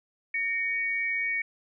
sine tone pair together, 1848 / 2249 Hz, A#6 / C#7, -16 / +24 cents, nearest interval minor third, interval 340 cents, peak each -32 / -27 dBFS, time 0.34-1.42 s, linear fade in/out 5 ms, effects none

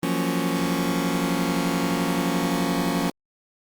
sawtooth chord, Gb major seventh, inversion third, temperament just, 173.43 / 185 / 231.2 / 277.5 Hz, F3 / Gb3 / Bb3 / Db4, -12 / 0 / -14 / +2 cents, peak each -22 / -25 / -25 / -22 dBFS, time 0.03-3.1 s, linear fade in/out 2 ms, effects Opus 32 kbps

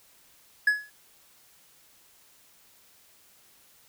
triangle tone with exponential decay, 1690 Hz, G#6, 30 cents sharp, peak -14 dBFS, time 0.67-0.9 s, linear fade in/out 5 ms, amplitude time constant 50 ms, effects white hiss -59 dBFS RMS until 3.88 s

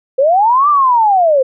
sine linear two-way sweep, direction up then down, 505 to 1200 to 505 Hz, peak -7 dBFS, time 0.18-1.43 s, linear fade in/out 10 ms, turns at 0.69 s, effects none

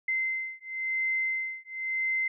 sine beating tone pair, 2071 / 2071.96 Hz, C7 / C7, -18 / -17 cents, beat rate 0.96 Hz, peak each -31 dBFS, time 0.08-2.28 s, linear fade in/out 5 ms, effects none

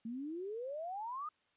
sine exponential sweep, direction up, 220 to 1264 Hz, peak -39 dBFS, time 0.05-1.29 s, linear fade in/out 5 ms, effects white hiss -75 dBFS RMS until 1.56 s + resampled to 8000 Hz

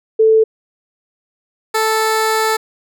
sine / 15% pulse tone pair in turn, 441.2 / 439.5 Hz, A4 / A4, +5 / -2 cents, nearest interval unison, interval 7 cents, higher first, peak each -7 / -7 dBFS, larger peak neither, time 0.19-0.44 / 1.74-2.57 s, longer second, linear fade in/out 10 ms, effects none

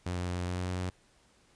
sawtooth tone with pitch glide, 89.2 to 91.02 Hz, F2 to F#2, +37 to -28 cents, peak -28 dBFS, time 0.06-0.9 s, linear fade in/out 5 ms, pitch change +35 cents, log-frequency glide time 0.47-0.65 s, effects pink hiss -65 dBFS RMS until 1.55 s + resampled to 22050 Hz

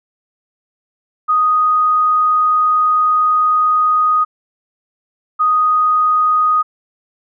sine tone pair in turn, 1244.5 / 1244.5 Hz, D#6 / D#6, 0 / 0 cents, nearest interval unison, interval 0 cents, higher neither, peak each -10 dBFS, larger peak neither, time 1.28-4.25 / 5.39-6.63 s, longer first, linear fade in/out 20 ms, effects none

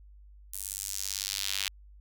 sawtooth tone with high-pass filter sweep, 98 Hz, G2, in tune, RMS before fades -35 dBFS, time 0.53-1.68 s, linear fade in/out 0 ms, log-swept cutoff 10000 to 3000 Hz, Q 1.5, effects added 50 Hz sine -50 dBFS peak until 2 s

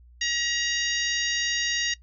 harmonic tone with a mistuned harmonic, 943 Hz, A#5, 20 cents sharp, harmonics 2 / 3 / 4 / 5 / 6 / 7, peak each -29 / -31 / -32 / -33 / -34 / -34 dBFS, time 0.21-1.94 s, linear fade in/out 5 ms, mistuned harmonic 2, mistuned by +19 cents, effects noise-tail reverb RT60 0.1 s tail -19 dB re dry + added 60 Hz sine -49 dBFS peak until 2.02 s

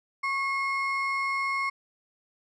triangle ring-modulated tone, 1629 Hz, G#6, 34 cents flat, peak -21 dBFS, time 0.23-1.7 s, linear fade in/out 10 ms, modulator 528 Hz, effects resampled to 24000 Hz

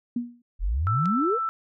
sine tone with exponential decay, 240.1 Hz, B3, 49 cents flat, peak -21 dBFS, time 0.16-0.42 s, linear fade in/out 5 ms, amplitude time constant 56 ms
sine exponential sweep, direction up, 38 to 517 Hz, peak -22 dBFS, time 0.59-1.39 s, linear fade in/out 50 ms
sine tone, 1326 Hz, E6, 10 cents sharp, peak -24 dBFS, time 0.87-1.49 s, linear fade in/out 0 ms
click, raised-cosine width 0.2 ms, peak -23 dBFS, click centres 1.057 s
effects none

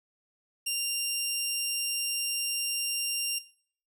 15% pulse tone, 2785 Hz, F7, 5 cents flat, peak -21 dBFS, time 0.66-3.39 s, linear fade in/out 10 ms, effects noise-tail reverb RT60 0.5 s tail -18 dB re dry

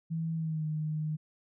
sine tone with pitch glide, 162.9 to 154.29 Hz, E3 to D#3, -20 to -14 cents, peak -30 dBFS, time 0.1-1.17 s, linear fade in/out 20 ms, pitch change -94 cents, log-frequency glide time 0.35-0.66 s, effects none

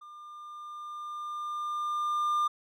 triangle tone with level ramp, 1200 Hz, D6, 37 cents sharp, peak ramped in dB -44 to -22 dBFS, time 0.01-2.48 s, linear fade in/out 10 ms, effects none

